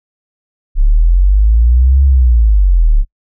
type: linear two-way sweep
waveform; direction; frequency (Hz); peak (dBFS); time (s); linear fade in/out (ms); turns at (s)
sine; up then down; 33 to 69.1 to 33; -5; 0.75-3.05; 50; 2.04
effects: noise-tail reverb RT60 0.1 s tail -25 dB re dry